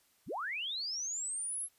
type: linear sweep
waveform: sine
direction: up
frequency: 48.16 to 11240 Hz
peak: -35 dBFS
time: 0.26-1.69 s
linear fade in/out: 50 ms
effects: white hiss -70 dBFS RMS until 1.78 s + resampled to 32000 Hz